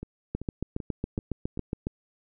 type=two click trains; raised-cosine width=3 ms; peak=-16 / -23 dBFS; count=12 / 5; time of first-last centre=0.35-1.869 / 0.03-1.574 s; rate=7.24 / 2.59 Hz; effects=none